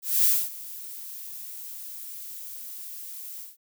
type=noise with ADSR envelope; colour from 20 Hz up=violet; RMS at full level=-19 dBFS; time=0.02-3.57 s; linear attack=230 ms; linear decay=240 ms; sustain=-20 dB; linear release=170 ms; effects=none